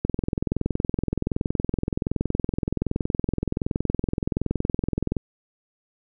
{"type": "click train", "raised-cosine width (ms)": 3, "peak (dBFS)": -10, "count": 110, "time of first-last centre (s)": [0.05, 5.167], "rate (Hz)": 21.3, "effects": []}